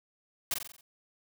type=noise with echo; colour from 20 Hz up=white; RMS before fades=-30 dBFS; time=0.51-0.54 s; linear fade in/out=2 ms; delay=45 ms; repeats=6; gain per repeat=-5 dB; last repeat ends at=0.81 s; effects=none